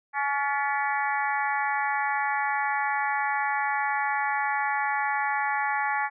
harmonic tone with a mistuned harmonic, 281.6 Hz, C#4, 27 cents sharp, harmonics 3 / 4 / 5 / 6 / 7 / 8, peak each -27 / -33 / -34 / -31 / -33 / -37 dBFS, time 0.13-6.1 s, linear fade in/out 50 ms, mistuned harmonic 6, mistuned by +43 cents, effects none

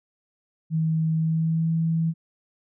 sine tone with pitch glide, 160 to 163.36 Hz, D#3 to E3, +49 to -15 cents, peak -20 dBFS, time 0.7-2.14 s, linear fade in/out 50 ms, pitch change +36 cents, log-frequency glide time 1.15-1.71 s, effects none

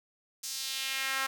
sawtooth tone with high-pass filter sweep, 267.6 Hz, C4, 39 cents sharp, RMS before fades -34 dBFS, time 0.43-1.27 s, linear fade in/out 10 ms, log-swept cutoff 6100 to 1300 Hz, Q 1.6, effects none

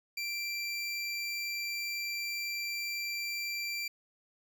25% pulse tone, 2354 Hz, D7, 3 cents sharp, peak -30 dBFS, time 0.17-3.88 s, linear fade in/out 5 ms, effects none

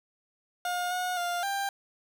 30% pulse tone with pitch steps, 714 / 726 / 701 / 793 Hz, F5 / F#5 / F5 / G5, +38 / -33 / +6 / +20 cents, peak -26 dBFS, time 0.65-1.69 s, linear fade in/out 2 ms, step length 260 ms, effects none

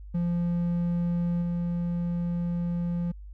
triangle tone with level steps, 173 Hz, F3, 16 cents flat, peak -22 / -24 dBFS, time 0.14-3.12 s, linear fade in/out 10 ms, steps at 1.41 s, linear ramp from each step 20 ms, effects added 50 Hz sine -40 dBFS peak until 3.33 s

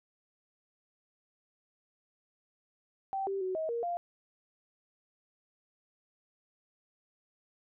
sine tone with pitch steps, 776 / 391 / 373 / 635 / 468.6 / 696 Hz, G5 / G4 / F#4 / D#5 / A#4 / F5, -18 / -4 / +14 / +35 / +9 / -6 cents, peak -31 dBFS, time 3.13-3.97 s, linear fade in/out 0 ms, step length 140 ms, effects none

